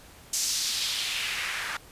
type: noise with band-pass filter sweep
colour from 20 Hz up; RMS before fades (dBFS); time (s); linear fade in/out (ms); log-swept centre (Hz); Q
white; -30; 0.33-1.77; 5; 6600 to 1500; 1.9
effects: pink hiss -51 dBFS RMS until 1.91 s + resampled to 32000 Hz